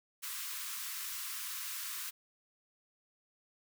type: high-pass noise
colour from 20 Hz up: white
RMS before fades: -41 dBFS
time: 0.22-2.11 s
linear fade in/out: 20 ms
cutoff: 1000 Hz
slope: 96 dB/octave
effects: none